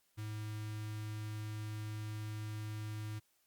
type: tone with notch filter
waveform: square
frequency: 107.2 Hz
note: A2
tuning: 45 cents flat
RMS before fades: -42 dBFS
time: 0.17-3.2 s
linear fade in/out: 20 ms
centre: 610 Hz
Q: 0.75
effects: white hiss -75 dBFS RMS until 3.46 s + Opus 48 kbps

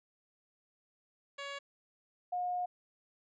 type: tone pair in turn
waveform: 10% pulse / sine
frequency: 561 / 718.2 Hz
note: C#5 / F5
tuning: +21 / +48 cents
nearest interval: major third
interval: 427 cents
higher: second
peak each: -32 / -32 dBFS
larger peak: neither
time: 1.38-1.59 / 2.32-2.66 s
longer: second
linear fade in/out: 10 ms
effects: resampled to 16000 Hz

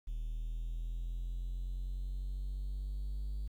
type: linear sweep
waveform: triangle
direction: up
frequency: 38.89 to 50.9 Hz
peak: -33 dBFS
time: 0.07-3.48 s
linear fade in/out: 10 ms
effects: tanh soft clip ceiling -29 dBFS + 11-bit

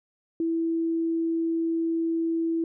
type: tone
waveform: sine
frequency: 329.6 Hz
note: E4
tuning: in tune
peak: -23 dBFS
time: 0.4-2.64 s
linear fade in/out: 2 ms
effects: none

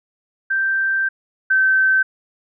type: tone pair in turn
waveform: sine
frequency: 1567 / 1542.8 Hz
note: G6 / G6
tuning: -1 / -28 cents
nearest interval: unison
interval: 27 cents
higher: first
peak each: -16 / -12 dBFS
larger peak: second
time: 0.5-1.09 / 1.5-2.03 s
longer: first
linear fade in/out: 10 ms
effects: none

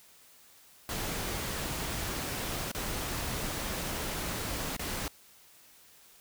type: noise with dropouts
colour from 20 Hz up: pink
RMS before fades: -35 dBFS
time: 0.89-5.08 s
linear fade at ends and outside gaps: 1 ms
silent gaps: 2.716-2.748 / 4.766-4.794 s
effects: white hiss -58 dBFS RMS until 6.2 s

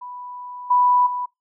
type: tone with level steps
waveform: sine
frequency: 987.8 Hz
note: B5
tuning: in tune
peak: -32 / -13 / -23 dBFS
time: 0.01-1.26 s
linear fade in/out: 10 ms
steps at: 0.7 / 1.06 s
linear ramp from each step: 10 ms
effects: noise-tail reverb RT60 0.2 s tail -25 dB re dry

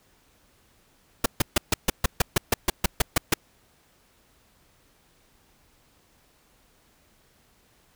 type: noise bursts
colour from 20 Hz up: pink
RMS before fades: -19 dBFS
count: 14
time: 1.24-3.34 s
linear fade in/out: 5 ms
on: 20 ms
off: 140 ms
effects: pink hiss -62 dBFS RMS until 7.95 s

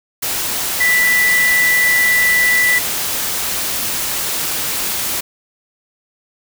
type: tone in noise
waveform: sine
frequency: 1975.5 Hz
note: B6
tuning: in tune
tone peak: -11 dBFS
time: 0.8-2.79 s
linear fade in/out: 10 ms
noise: white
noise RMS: -20 dBFS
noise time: 0.22-5.21 s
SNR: +6 dB
effects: none

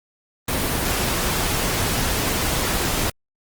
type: noise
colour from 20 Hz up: pink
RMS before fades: -22 dBFS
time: 0.48-3.1 s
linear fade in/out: 5 ms
effects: Opus 24 kbps

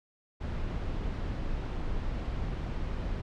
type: noise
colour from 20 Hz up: brown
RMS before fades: -33 dBFS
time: 0.4-3.22 s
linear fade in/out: 20 ms
effects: low-pass 4000 Hz 12 dB/octave

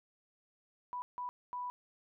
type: tone bursts at uneven times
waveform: sine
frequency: 987 Hz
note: B5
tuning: 1 cent flat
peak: -37 dBFS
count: 3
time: 0.93-1.02 / 1.18-1.29 / 1.53-1.7 s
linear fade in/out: 0 ms
effects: none

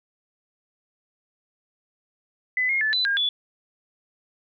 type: tone with pitch steps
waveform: sine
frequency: 2010 / 2143 / 1740 / 4002 / 1615 / 3439 Hz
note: B6 / C7 / A6 / B7 / G#6 / A7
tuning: +30 / +41 / -20 / +22 / -49 / -40 cents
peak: -20 dBFS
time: 2.57-3.29 s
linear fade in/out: 2 ms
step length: 120 ms
effects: none

